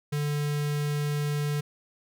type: tone with notch filter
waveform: square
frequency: 146.83 Hz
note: D3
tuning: in tune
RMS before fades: -28 dBFS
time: 0.12-1.61 s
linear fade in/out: 10 ms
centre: 830 Hz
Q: 1.7
effects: none